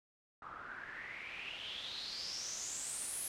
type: noise with low-pass filter sweep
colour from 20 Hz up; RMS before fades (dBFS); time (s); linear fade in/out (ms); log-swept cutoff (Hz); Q
white; -44; 0.42-3.28; 2; 1200 to 11000; 7.3
effects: none